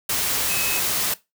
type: tone in noise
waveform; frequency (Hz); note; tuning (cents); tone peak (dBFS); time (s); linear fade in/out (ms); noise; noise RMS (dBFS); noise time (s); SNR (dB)
sine; 2569; E7; -45; -29; 0.49-0.8; 5; white; -23; 0.09-1.14; -9
effects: noise-tail reverb RT60 0.2 s tail -18 dB re dry